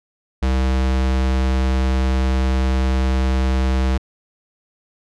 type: tone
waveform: square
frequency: 65 Hz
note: C2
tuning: 11 cents flat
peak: -16 dBFS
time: 0.42-3.98 s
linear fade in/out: 10 ms
effects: low-pass 6000 Hz 12 dB/octave